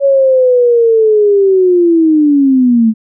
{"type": "linear sweep", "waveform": "sine", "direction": "down", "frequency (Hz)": [560, 216.3], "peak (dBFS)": -5, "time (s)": [0, 2.94], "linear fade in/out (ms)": 50, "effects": []}